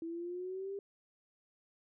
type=exponential sweep; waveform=sine; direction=up; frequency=327.1 to 401.4 Hz; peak=-38 dBFS; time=0.02-0.79 s; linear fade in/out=2 ms; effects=none